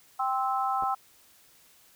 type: chord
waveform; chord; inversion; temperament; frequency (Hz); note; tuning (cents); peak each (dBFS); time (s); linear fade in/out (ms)
sine; C major; second; just; 784.9 / 1046.5 / 1308.1; G5 / C6 / E6; +2 / 0 / -14; -28 / -32 / -30; 0.19-0.95; 10
type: clicks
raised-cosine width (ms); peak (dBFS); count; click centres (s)
1; -27; 2; 0.825 / 0.836
effects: white hiss -59 dBFS RMS until 1.95 s